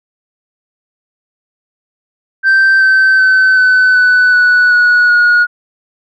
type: tone with pitch steps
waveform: sine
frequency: 1561 / 1544 / 1527.1 / 1510.4 / 1494 / 1477.6 / 1461.5 / 1445.6 Hz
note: G6 / G6 / G6 / F#6 / F#6 / F#6 / F#6 / F#6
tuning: -8 / -27 / -46 / +35 / +16 / -3 / -22 / -41 cents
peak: -3 dBFS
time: 2.43-5.47 s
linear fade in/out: 50 ms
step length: 380 ms
effects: tanh soft clip ceiling -4 dBFS